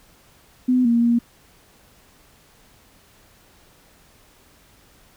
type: tone with pitch steps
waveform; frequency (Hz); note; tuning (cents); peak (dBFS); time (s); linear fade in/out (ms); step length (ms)
sine; 252.2 / 234.4 / 236; B3 / A#3 / A#3; +36 / +10 / +22; -14; 0.68-1.19; 10; 170
effects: pink hiss -54 dBFS RMS until 5.16 s